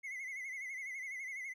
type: tone with vibrato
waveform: triangle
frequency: 2093 Hz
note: C7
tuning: in tune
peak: -39 dBFS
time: 0.03-1.54 s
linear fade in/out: 20 ms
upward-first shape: sine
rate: 12 Hz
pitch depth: 86 cents each way
effects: none